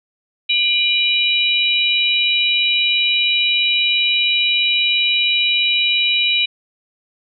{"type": "tone cluster", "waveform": "sine", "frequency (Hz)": [2399, 2964, 3858], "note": ["D7", "F#7", "B7"], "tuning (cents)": [36, 2, -41], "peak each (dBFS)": -18, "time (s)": [0.49, 6.46], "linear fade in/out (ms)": 10, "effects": []}